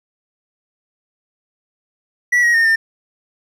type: tone with pitch steps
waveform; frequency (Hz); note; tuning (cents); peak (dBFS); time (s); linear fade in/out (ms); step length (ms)
triangle; 1949 / 1894 / 1832 / 1799; B6 / A#6 / A#6 / A6; -23 / +27 / -31 / +38; -9; 2.32-2.76; 10; 110
effects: none